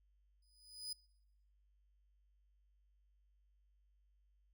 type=tone with exponential growth; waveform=35% pulse; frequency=4978 Hz; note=D#8; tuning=in tune; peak=-38 dBFS; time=0.42-0.93 s; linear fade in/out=5 ms; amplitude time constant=110 ms; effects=noise-tail reverb RT60 0.9 s tail -25 dB re dry + added 50 Hz sine -70 dBFS peak until 4.53 s